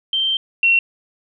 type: tone pair in turn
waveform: sine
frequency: 3136 / 2727 Hz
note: G7 / F7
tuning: 0 / -42 cents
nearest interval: major second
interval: 242 cents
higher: first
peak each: -16 / -11 dBFS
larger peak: second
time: 0.13-0.37 / 0.63-0.79 s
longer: first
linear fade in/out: 2 ms
effects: none